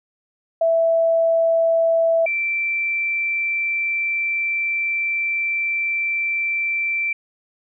sine tone pair in turn, 660 / 2342 Hz, E5 / D7, +2 / -5 cents, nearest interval octave + minor seventh, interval 2193 cents, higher second, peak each -14 / -19 dBFS, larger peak first, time 0.61-2.26 / 2.26-7.13 s, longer second, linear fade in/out 5 ms, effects none

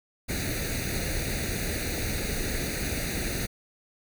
pink noise with comb filter, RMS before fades -30 dBFS, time 0.28-3.47 s, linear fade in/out 20 ms, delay 0.47 ms, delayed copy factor +0.85, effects none

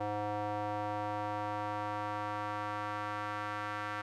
square tone with band-pass filter sweep, 104.4 Hz, G#2, 10 cents sharp, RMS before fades -37 dBFS, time 0-4.02 s, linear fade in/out 10 ms, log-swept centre 710 to 1400 Hz, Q 1.9, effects none

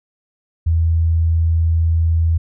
sine tone, 82.2 Hz, E2, 4 cents flat, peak -12 dBFS, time 0.66-2.38 s, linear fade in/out 10 ms, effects none

